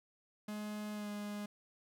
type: tone with pitch glide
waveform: 45% pulse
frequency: 210.5 to 206.8 Hz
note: G#3 to G#3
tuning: +24 to -7 cents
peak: -40 dBFS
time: 0.48-1.46 s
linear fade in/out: 5 ms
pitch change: -31 cents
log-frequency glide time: 0.93-1.09 s
effects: none